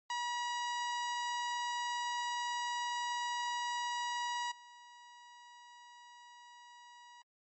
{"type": "tone with level steps", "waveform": "sawtooth", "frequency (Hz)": 964, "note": "B5", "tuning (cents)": -42, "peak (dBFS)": [-31, -50], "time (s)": [0.1, 7.22], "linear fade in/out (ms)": 2, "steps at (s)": 4.51, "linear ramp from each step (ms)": 10, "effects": ["low-pass 9000 Hz 12 dB/octave", "MP3 32 kbps"]}